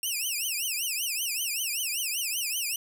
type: tone with vibrato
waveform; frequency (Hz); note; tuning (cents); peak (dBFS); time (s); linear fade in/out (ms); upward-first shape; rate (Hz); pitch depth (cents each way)
10% pulse; 2705; E7; +44; -20; 0.03-2.76; 2; triangle; 5.2; 260
effects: none